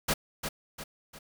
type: noise with echo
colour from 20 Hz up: pink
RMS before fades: -27 dBFS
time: 0.08-0.14 s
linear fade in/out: 10 ms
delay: 350 ms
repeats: 3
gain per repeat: -7 dB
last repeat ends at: 1.19 s
effects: none